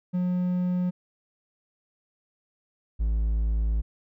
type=tone pair in turn; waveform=triangle; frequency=180 / 54.48 Hz; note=F#3 / A1; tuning=-47 / -16 cents; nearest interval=octave + major sixth; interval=2069 cents; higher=first; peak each=-21 / -20 dBFS; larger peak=second; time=0.13-0.91 / 2.99-3.82 s; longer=second; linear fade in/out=20 ms; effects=none